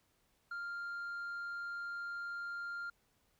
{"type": "tone with tanh clipping", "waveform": "triangle", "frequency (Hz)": 1396.9, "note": "F6", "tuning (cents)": 0, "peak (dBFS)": -40, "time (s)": [0.51, 2.9], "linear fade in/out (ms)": 5, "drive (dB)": 7, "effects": ["pink hiss -75 dBFS RMS until 3.39 s"]}